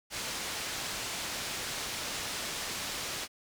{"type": "low-pass noise", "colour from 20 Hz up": "white", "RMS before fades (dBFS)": -37, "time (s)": [0.1, 3.28], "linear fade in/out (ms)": 50, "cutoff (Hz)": 6400, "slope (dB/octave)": 12, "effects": []}